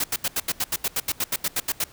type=noise bursts; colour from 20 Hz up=white; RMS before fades=-24 dBFS; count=16; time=0-1.841 s; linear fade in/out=5 ms; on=41 ms; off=79 ms; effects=pink hiss -50 dBFS RMS until 1.92 s